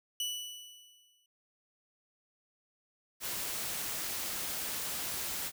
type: tone with exponential decay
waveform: sawtooth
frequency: 2960 Hz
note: F#7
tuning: in tune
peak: -28 dBFS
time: 0.2-1.26 s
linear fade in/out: 2 ms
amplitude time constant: 230 ms
type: noise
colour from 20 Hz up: white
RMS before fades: -37 dBFS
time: 3.2-5.52 s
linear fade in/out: 50 ms
effects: none